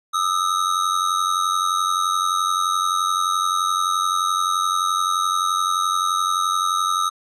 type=ring-modulated tone; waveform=square; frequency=1262 Hz; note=D#6; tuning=24 cents sharp; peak=-16 dBFS; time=0.13-7.1 s; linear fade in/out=20 ms; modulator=45.8 Hz; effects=resampled to 24000 Hz